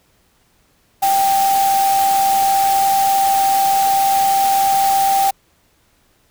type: tone in noise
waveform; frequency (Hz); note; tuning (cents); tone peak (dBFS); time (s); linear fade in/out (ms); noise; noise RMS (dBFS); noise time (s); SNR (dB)
sine; 784; G5; 0; -12; 1.02-5.31; 10; white; -24; 1.02-5.31; +9
effects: pink hiss -58 dBFS RMS until 6.3 s